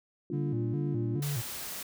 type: chord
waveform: sine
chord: G minor seventh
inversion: none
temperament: equal with one note detuned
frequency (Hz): 196 / 233.1 / 293.7 / 346.2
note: G3 / Bb3 / D4 / F4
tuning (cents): 0 / 0 / 0 / -15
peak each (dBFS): -41 / -42 / -37 / -36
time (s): 0.3-1.2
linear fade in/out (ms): 2
type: tone with vibrato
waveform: triangle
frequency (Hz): 130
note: C3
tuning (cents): -11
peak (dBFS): -28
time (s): 0.32-1.42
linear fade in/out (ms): 20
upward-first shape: square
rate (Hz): 2.4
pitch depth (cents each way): 180
type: noise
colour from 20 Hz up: white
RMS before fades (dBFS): -39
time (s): 1.22-1.83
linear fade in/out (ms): 5
effects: none